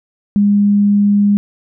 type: tone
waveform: sine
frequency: 203.8 Hz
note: G#3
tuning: 32 cents flat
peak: -8 dBFS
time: 0.36-1.37 s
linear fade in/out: 0 ms
effects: none